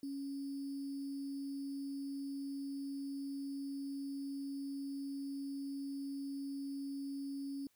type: tone with sample-and-hold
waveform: sine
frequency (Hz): 277.2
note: C#4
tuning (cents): 0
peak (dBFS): -39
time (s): 0.03-7.67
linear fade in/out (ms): 2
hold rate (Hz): 4900
effects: white hiss -75 dBFS RMS until 7.75 s